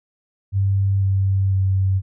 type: tone with pitch steps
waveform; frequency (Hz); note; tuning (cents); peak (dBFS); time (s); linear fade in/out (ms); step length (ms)
sine; 98 / 96.82 / 95.65; G2 / G2 / G2; 0 / -21 / -42; -15; 0.52-2.02; 50; 500
effects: none